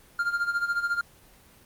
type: tone with tremolo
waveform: triangle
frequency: 1400 Hz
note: F6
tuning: 4 cents sharp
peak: -20 dBFS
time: 0.19-1.01 s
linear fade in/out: 2 ms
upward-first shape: sine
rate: 14 Hz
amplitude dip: 75%
effects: pink hiss -55 dBFS RMS until 1.65 s + Opus 24 kbps